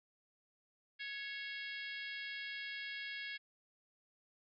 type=harmonic tone with a mistuned harmonic; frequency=549 Hz; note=C#5; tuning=17 cents flat; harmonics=3 / 4 / 5 / 6 / 7 / 8 / 9; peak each=-46 / -46 / -52 / -50 / -57 / -56 / -57 dBFS; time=0.99-3.38 s; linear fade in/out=20 ms; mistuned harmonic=3; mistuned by=+29 cents; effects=none